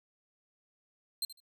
sawtooth tone with echo, 4161 Hz, C8, 10 cents flat, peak -28 dBFS, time 1.22-1.25 s, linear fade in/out 2 ms, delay 76 ms, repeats 2, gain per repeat -15 dB, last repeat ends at 1.402 s, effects none

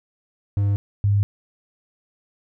triangle / sine tone pair in turn, 100.8 / 101.3 Hz, G2 / G#2, +49 / -43 cents, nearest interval unison, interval 8 cents, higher second, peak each -15 dBFS, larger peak neither, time 0.57-0.76 / 1.04-1.23 s, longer neither, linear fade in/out 0 ms, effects none

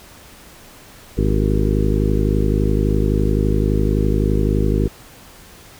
harmonic tone with a mistuned harmonic, 51.8 Hz, G#1, 4 cents flat, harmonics 1 / 2 / 3 / 4 / 5 / 6 / 7 / 8 / 9, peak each -18 / -21 / -23 / -24 / -25 / -26 / -26 / -27 / -28 dBFS, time 1.17-4.88 s, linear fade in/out 10 ms, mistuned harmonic 8, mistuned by -72 cents, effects pink hiss -43 dBFS RMS until 5.79 s

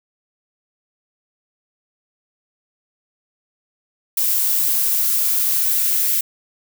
violet noise with high-pass filter sweep, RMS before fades -18 dBFS, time 4.17-6.21 s, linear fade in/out 5 ms, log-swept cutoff 610 to 1800 Hz, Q 1.7, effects none

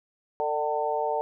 harmonic tone with a mistuned harmonic, 149.5 Hz, D3, 31 cents sharp, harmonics 3 / 4 / 5 / 6, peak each -30 / -30 / -30 / -30 dBFS, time 0.4-1.21 s, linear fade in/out 0 ms, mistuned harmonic 5, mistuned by +26 cents, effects none

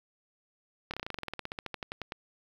slowing click train, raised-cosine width 0.3 ms, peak -20 dBFS, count 22, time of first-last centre 0.91-2.121 s, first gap 27 ms, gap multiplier 1.07, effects 8-bit

